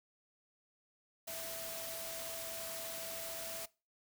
sine tone in noise, 659.3 Hz, E5, in tune, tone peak -46 dBFS, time 1.27-3.66 s, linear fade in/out 10 ms, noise white, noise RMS -44 dBFS, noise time 1.27-3.66 s, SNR -5 dB, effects noise-tail reverb RT60 0.3 s tail -22 dB re dry

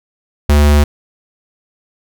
square tone, 73.42 Hz, D2, in tune, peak -7 dBFS, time 0.49-0.84 s, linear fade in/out 5 ms, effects none

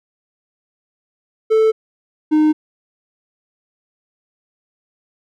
triangle tone pair in turn, 440 / 307.2 Hz, A4 / D#4, 0 / -22 cents, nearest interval tritone, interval 622 cents, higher first, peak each -8 dBFS, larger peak neither, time 1.5-1.72 / 2.31-2.53 s, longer neither, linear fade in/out 20 ms, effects none

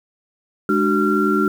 sine tone cluster, 208.3 / 298.3 / 375.9 / 1374 Hz, G#3 / D4 / F#4 / F6, +5 / +27 / +27 / -29 cents, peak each -20 dBFS, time 0.69-1.48 s, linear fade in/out 2 ms, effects 7-bit

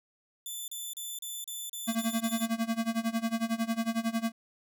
10% pulse tone bursts, 3516 Hz, A7, 2 cents flat, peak -29 dBFS, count 8, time 0.46-2.458 s, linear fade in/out 2 ms, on 220 ms, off 34 ms
square tone with tremolo, 227.3 Hz, A#3, 43 cents flat, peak -26 dBFS, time 1.87-4.32 s, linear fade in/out 20 ms, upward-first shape sine, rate 11 Hz, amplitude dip 90%
effects none

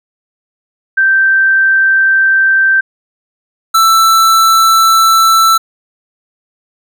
sine / square tone pair in turn, 1562 / 1328.5 Hz, G6 / E6, -7 / +13 cents, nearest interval minor third, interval 280 cents, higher first, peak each -6 dBFS, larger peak neither, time 0.97-2.81 / 3.74-5.58 s, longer neither, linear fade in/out 10 ms, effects none

